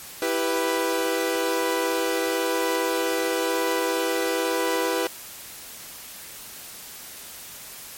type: chord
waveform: sawtooth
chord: E minor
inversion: none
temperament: equal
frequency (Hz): 329.6 / 392 / 493.9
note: E4 / G4 / B4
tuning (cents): 0 / 0 / 0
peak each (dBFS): -24 / -24 / -21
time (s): 0.22-5.07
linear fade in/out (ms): 2
effects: white hiss -40 dBFS RMS until 7.97 s + MP3 64 kbps